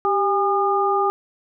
sine tone cluster, 392.1 / 813 / 1216 Hz, G4 / G#5 / D#6, 0 / -37 / -40 cents, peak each -21 dBFS, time 0.05-1.1 s, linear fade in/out 0 ms, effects none

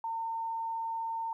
sine tone, 908 Hz, A#5, 46 cents flat, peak -32 dBFS, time 0.04-1.33 s, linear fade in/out 2 ms, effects 12-bit

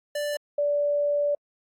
square / sine tone pair in turn, 587.3 / 580.9 Hz, D5 / D5, 0 / -19 cents, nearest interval unison, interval 19 cents, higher first, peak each -27 / -21 dBFS, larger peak second, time 0.15-0.37 / 0.58-1.35 s, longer second, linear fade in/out 5 ms, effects AAC 48 kbps

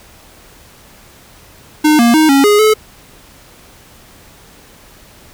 square tone with pitch steps, 305 / 235.3 / 312.5 / 275.6 / 414.7 / 431.8 Hz, D#4 / A#3 / D#4 / C#4 / G#4 / A4, -34 / +16 / +8 / -10 / -3 / -33 cents, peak -7 dBFS, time 1.84-2.74 s, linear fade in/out 10 ms, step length 150 ms, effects pink hiss -42 dBFS RMS until 5.33 s

